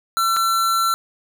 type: tone with dropouts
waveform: square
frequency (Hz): 1350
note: E6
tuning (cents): +41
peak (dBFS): -17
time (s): 0.17-0.94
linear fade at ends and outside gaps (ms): 0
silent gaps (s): 0.364-0.368
effects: none